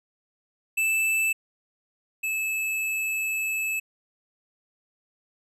square tone pair in turn, 2637 / 2608 Hz, E7 / E7, 0 / -19 cents, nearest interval unison, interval 19 cents, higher first, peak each -22 / -26 dBFS, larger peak first, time 0.77-1.33 / 2.23-3.8 s, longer second, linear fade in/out 10 ms, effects resampled to 32000 Hz

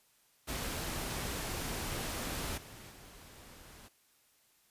pink noise with level steps, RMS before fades -38 / -51 / -54 dBFS, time 0.47-3.89 s, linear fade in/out 20 ms, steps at 2.57 / 2.91 s, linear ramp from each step 10 ms, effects white hiss -69 dBFS RMS until 4.7 s + resampled to 32000 Hz

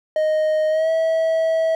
triangle tone with pitch glide, 621 to 648.1 Hz, D#5 to E5, -3 to -30 cents, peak -14 dBFS, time 0.16-1.75 s, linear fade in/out 2 ms, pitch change +73 cents, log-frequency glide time 0.69-0.9 s, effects none

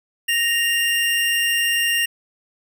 square tone pair together, 1864.7 / 2792 Hz, A#6 / F7, 0 / -1 cents, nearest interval perfect fifth, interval 699 cents, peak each -22 / -20 dBFS, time 0.28-2.06 s, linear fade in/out 10 ms, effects none

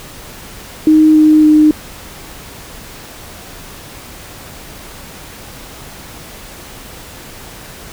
sine tone with pitch steps, 310.8 / 308.1 / 305.5 Hz, D#4 / D#4 / D#4, -2 / -17 / -32 cents, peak -4 dBFS, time 0.87-1.71 s, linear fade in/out 2 ms, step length 280 ms, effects pink hiss -33 dBFS RMS until 7.92 s

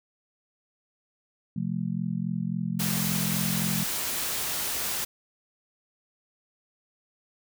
sine chord, F major, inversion second, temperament just, 130.96 / 174.61 / 218.3 Hz, C3 / F3 / A3, +2 / 0 / -13 cents, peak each -34 / -29 / -32 dBFS, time 1.56-3.84 s, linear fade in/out 5 ms
white noise, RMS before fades -30 dBFS, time 2.79-5.05 s, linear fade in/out 10 ms
effects none

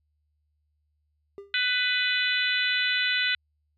triangle tone with exponential decay, 399.6 Hz, G4, 33 cents sharp, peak -33 dBFS, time 1.38-1.59 s, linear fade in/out 0 ms, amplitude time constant 45 ms
harmonic tone, 497.9 Hz, B4, 14 cents sharp, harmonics 3 / 4 / 5 / 6 / 7 / 8, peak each -28 / -29 / -30 / -31 / -31 / -32 dBFS, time 1.54-3.35 s, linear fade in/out 2 ms
effects added 75 Hz sine -70 dBFS peak until 3.77 s

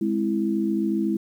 sine chord, Ab augmented, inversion none, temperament equal, 207.7 / 261.6 / 329.6 Hz, Ab3 / C4 / E4, 0 / 0 / 0 cents, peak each -24 / -30 / -24 dBFS, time 0.01-1.17 s, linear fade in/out 5 ms, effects 9-bit

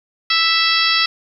harmonic tone, 659.3 Hz, E5, in tune, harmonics 2 / 3 / 4 / 5 / 6 / 7 / 8, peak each -21 / -21 / -21 / -21 / -21 / -21 / -21 dBFS, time 0.3-1.06 s, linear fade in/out 5 ms, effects 8-bit

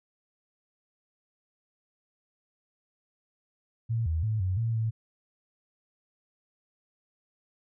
sine tone with pitch steps, 114.5 / 80.5 / 109.1 / 92.8 / 114.5 / 111.9 Hz, A#2 / E2 / A2 / F#2 / A#2 / A2, -31 / -41 / -14 / +6 / -31 / +30 cents, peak -25 dBFS, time 3.89-4.91 s, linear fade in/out 20 ms, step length 170 ms, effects none

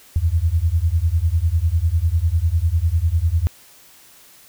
sine beating tone pair, 78.2 / 88.2 Hz, D#2 / F2, +9 / +18 cents, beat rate 10 Hz, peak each -18 dBFS, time 0.16-3.47 s, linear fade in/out 0 ms, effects white hiss -48 dBFS RMS until 4.48 s

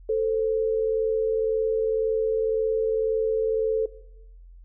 sine tone pair together, 441.4 / 523.3 Hz, A4 / C5, +5 / 0 cents, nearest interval minor third, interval 295 cents, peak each -21 / -29 dBFS, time 0.09-3.86 s, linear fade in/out 5 ms, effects noise-tail reverb RT60 0.9 s tail -19 dB re dry + added 43 Hz sine -44 dBFS peak until 4.64 s

